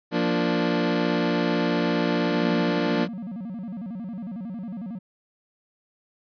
25% pulse chord, Bb major, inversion second, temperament equal, 174.61 / 233.1 / 293.7 Hz, F3 / Bb3 / D4, 0 / 0 / 0 cents, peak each -22 dBFS, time 0.11-3.08 s, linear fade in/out 50 ms
triangle tone with vibrato, 207.7 Hz, G#3, in tune, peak -29 dBFS, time 2.27-4.99 s, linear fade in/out 10 ms, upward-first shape square, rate 11 Hz, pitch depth 210 cents each way
effects resampled to 11025 Hz

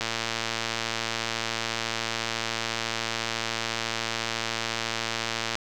click train, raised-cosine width 0.2 ms, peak -10 dBFS, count 633, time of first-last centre 0.01-5.554 s, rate 114 Hz, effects none

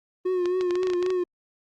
triangle tone with vibrato, 362 Hz, F#4, 38 cents flat, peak -20 dBFS, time 0.25-1.24 s, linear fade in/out 10 ms, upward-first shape triangle, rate 3.8 Hz, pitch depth 55 cents each way
clicks, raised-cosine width 0.2 ms, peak -17 dBFS, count 11, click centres 0.457 / 0.61 / 0.708 / 0.755 / 0.832 / 0.871 / 0.901 / 0.935 / 1.027 / 1.063 / 1.104 s
effects Opus 32 kbps

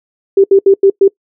sine tone bursts at uneven times, 392 Hz, G4, in tune, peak -3 dBFS, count 5, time 0.37-0.44 / 0.51-0.59 / 0.66-0.74 / 0.83-0.9 / 1.01-1.08 s, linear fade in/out 5 ms, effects noise-tail reverb RT60 0.1 s tail -24 dB re dry

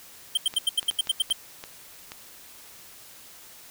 square tone bursts, 3143 Hz, G7, 4 cents sharp, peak -20 dBFS, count 10, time 0.35-1.328 s, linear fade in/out 5 ms, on 24 ms, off 82 ms
clicks, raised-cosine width 0.2 ms, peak -20 dBFS, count 7, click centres 0.539 / 0.829 / 0.911 / 1.072 / 1.301 / 1.639 / 2.119 s
effects white hiss -48 dBFS RMS until 3.7 s

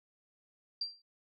sine tone with exponential decay, 4722 Hz, D8, 9 cents sharp, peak -30 dBFS, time 0.81-1.02 s, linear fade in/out 5 ms, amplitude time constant 45 ms, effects none

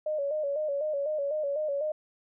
sine tone with vibrato, 587.3 Hz, D5, in tune, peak -27 dBFS, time 0.06-1.92 s, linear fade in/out 5 ms, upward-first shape square, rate 4 Hz, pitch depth 75 cents each way, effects none

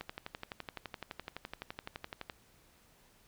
click train, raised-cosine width 0.3 ms, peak -24 dBFS, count 28, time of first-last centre 0.01-2.298 s, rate 11.8 Hz, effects pink hiss -65 dBFS RMS until 3.27 s

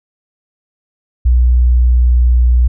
sine tone with pitch glide, 61.2 to 60.78 Hz, B1 to B1, -15 to -27 cents, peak -6 dBFS, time 1.25-2.68 s, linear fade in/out 10 ms, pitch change -12 cents, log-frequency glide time 1.52-2.43 s, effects none

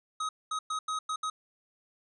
square tone bursts at uneven times, 1265 Hz, D#6, 28 cents sharp, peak -31 dBFS, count 6, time 0.2-0.29 / 0.51-0.59 / 0.7-0.79 / 0.88-0.99 / 1.09-1.16 / 1.23-1.3 s, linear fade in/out 5 ms, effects resampled to 22050 Hz

